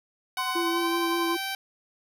10% pulse tone with pitch glide, 748 to 776.6 Hz, F#5 to G5, +19 to -16 cents, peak -21 dBFS, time 0.37-1.55 s, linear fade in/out 2 ms, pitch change +65 cents, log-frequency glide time 0.62-0.91 s
sine tone with tremolo, 1037 Hz, C6, 16 cents flat, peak -26 dBFS, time 0.38-1.35 s, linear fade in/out 5 ms, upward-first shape triangle, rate 11 Hz, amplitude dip 65%
sine tone with vibrato, 339.3 Hz, F4, 50 cents flat, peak -26 dBFS, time 0.55-1.37 s, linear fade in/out 10 ms, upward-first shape sine, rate 5.2 Hz, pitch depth 20 cents each way
effects none

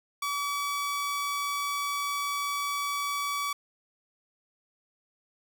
sawtooth tone, 1143 Hz, D6, 47 cents flat, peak -25 dBFS, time 0.22-3.53 s, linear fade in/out 5 ms, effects none

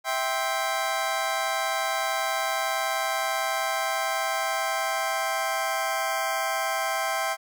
25% pulse chord, C major, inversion first, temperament just, 654.1 / 784.9 / 1046.5 Hz, E5 / G5 / C6, -14 / +2 / 0 cents, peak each -26 / -25 / -27 dBFS, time 0.04-7.37 s, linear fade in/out 50 ms, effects none

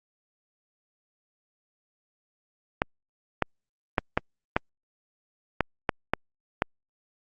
clicks, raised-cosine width 0.5 ms, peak -6 dBFS, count 9, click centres 2.819 / 3.423 / 3.982 / 4.175 / 4.565 / 5.607 / 5.892 / 6.136 / 6.621 s, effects Opus 48 kbps

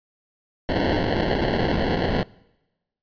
white noise with sample-and-hold, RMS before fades -22 dBFS, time 0.69-2.23 s, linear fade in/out 0 ms, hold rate 1225 Hz, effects noise-tail reverb RT60 1.0 s tail -24 dB re dry + resampled to 11025 Hz

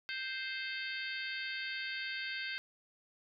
harmonic tone with a mistuned harmonic, 523.3 Hz, C5, in tune, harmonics 3 / 4 / 5 / 6 / 7 / 8 / 9, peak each -41 / -43 / -45 / -47 / -48 / -49 / -50 dBFS, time 0.09-2.58 s, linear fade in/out 0 ms, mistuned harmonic 8, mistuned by +81 cents, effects none

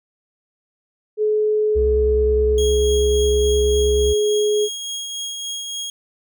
sine tone with pitch glide, 426.6 to 420 Hz, G#4 to G#4, +46 to +19 cents, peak -15 dBFS, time 1.17-4.69 s, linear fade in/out 50 ms, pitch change -27 cents, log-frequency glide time 2.49-2.96 s
triangle tone with vibrato, 66.4 Hz, C2, 26 cents sharp, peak -17 dBFS, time 1.75-4.14 s, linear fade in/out 20 ms, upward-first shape sine, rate 9.5 Hz, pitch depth 55 cents each way
25% pulse tone with tremolo, 3281 Hz, G#7, 22 cents flat, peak -21 dBFS, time 2.58-5.9 s, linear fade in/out 2 ms, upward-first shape triangle, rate 3.5 Hz, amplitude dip 35%
effects none

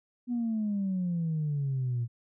sine exponential sweep, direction down, 247.5 to 116 Hz, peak -26 dBFS, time 0.27-2.08 s, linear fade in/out 50 ms, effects tanh soft clip ceiling -24 dBFS

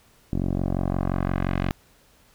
10% pulse tone with low-pass filter sweep, 45.72 Hz, F#1, 20 cents flat, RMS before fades -25 dBFS, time 0.33-1.71 s, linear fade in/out 0 ms, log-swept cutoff 360 to 2900 Hz, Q 1.1, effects pink hiss -58 dBFS RMS until 2.34 s

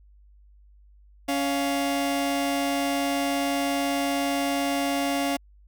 sawtooth tone pair together, 279.4 / 698.5 Hz, C#4 / F5, +14 / 0 cents, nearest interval octave + major third, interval 1586 cents, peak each -21 / -24 dBFS, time 1.28-5.37 s, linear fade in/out 10 ms, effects added 50 Hz sine -51 dBFS peak until 5.67 s

